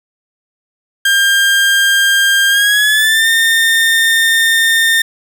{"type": "tone with pitch glide", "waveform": "30% pulse", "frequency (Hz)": [1600, 1816.8], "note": ["G6", "A#6"], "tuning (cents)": [35, -45], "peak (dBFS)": -6, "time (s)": [1.05, 5.02], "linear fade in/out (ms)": 5, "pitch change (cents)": 220, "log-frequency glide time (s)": [2.48, 3.29], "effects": ["7-bit"]}